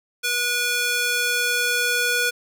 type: tone with high-pass filter sweep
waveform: square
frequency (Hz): 485.4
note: B4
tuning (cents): -30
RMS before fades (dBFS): -22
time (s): 0.23-2.31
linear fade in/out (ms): 20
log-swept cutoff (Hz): 1900 to 1200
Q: 0.93
effects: none